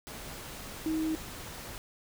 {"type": "tone in noise", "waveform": "sine", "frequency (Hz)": 316.5, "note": "D#4", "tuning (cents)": 30, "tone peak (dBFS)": -28, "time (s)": [0.86, 1.15], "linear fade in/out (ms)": 0, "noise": "pink", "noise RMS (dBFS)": -43, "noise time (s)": [0.07, 1.78], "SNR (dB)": 12, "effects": []}